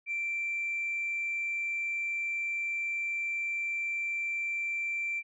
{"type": "tone", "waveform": "sine", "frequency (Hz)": 2349, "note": "D7", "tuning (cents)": 0, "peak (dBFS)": -29, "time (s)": [0.06, 5.23], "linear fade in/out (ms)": 50, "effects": ["tanh soft clip ceiling -26 dBFS"]}